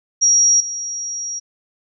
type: tone with level steps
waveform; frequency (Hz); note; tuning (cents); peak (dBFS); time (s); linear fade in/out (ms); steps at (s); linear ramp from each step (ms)
sine; 5680; F8; +28; -10 / -23; 0.21-1.4; 20; 0.6; 5
effects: none